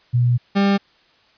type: tone pair in turn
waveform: sine / 40% pulse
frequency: 121.8 / 198.82 Hz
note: B2 / G3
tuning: -24 / +25 cents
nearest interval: minor sixth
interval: 849 cents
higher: second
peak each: -13 dBFS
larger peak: neither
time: 0.13-0.38 / 0.55-0.78 s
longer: first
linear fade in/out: 20 ms
effects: white hiss -56 dBFS RMS until 1.37 s + resampled to 11025 Hz